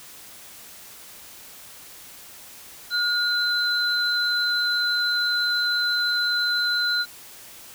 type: tone pair together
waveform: sine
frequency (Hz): 1432 / 4053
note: F6 / B7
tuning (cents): +43 / +44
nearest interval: octave + tritone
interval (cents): 1801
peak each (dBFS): -23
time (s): 2.9-7.06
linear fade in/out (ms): 50
effects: white hiss -44 dBFS RMS until 7.74 s